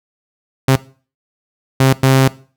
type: tone bursts at uneven times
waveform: sawtooth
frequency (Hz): 133.1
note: C3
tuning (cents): +30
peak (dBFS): -4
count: 3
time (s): 0.68-0.76 / 1.8-1.93 / 2.03-2.28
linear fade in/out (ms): 5
effects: noise-tail reverb RT60 0.4 s tail -19 dB re dry